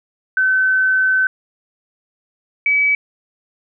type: tone pair in turn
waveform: sine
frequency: 1525 / 2285 Hz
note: G6 / D7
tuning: -48 / -48 cents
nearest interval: perfect fifth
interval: 700 cents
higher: second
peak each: -12 dBFS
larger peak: neither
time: 0.37-1.27 / 2.66-2.95 s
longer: first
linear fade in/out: 2 ms
effects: none